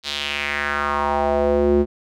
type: tone with band-pass filter sweep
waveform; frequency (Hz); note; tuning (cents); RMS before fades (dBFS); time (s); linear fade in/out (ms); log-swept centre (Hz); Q
square; 72.2; D2; -29; -20; 0.03-1.86; 50; 4100 to 310; 3
effects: none